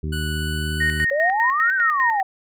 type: harmonic tone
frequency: 77 Hz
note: D#2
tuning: 17 cents flat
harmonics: 1 / 2 / 3 / 4 / 5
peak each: -25 / -28 / -34 / -37 / -36 dBFS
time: 0.03-1.05 s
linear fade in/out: 5 ms
type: tone with pitch glide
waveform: 25% pulse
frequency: 1480 to 1489.4 Hz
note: F#6 to F#6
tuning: 0 to +11 cents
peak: -24 dBFS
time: 0.12-1.05 s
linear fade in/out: 10 ms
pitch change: +11 cents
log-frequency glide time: 0.33-0.71 s
type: tone with tremolo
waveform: sine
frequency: 1858 Hz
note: A#6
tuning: 6 cents flat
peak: -17 dBFS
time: 0.8-2.21 s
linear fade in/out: 10 ms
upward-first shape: square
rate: 5 Hz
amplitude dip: 70%
type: exponential two-way sweep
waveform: sine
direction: up then down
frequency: 543 to 1600 to 747 Hz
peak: -18 dBFS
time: 1.11-2.23 s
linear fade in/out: 5 ms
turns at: 1.74 s
effects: none